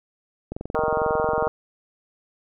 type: click train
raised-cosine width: 2 ms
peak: -17 dBFS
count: 22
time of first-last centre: 0.52-1.47 s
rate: 22.1 Hz
type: harmonic tone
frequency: 155.56 Hz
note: D#3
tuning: in tune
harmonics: 3 / 4 / 5 / 6 / 7 / 8 / 9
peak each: -24 / -26 / -28 / -30 / -31 / -32 / -33 dBFS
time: 0.75-1.48 s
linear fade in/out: 0 ms
effects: none